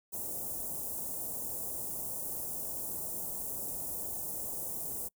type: band-stop noise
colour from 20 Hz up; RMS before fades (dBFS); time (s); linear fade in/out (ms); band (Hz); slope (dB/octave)
white; -38; 0.12-5.09; 20; 770 to 8100; 24
effects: noise-tail reverb RT60 0.1 s tail -26 dB re dry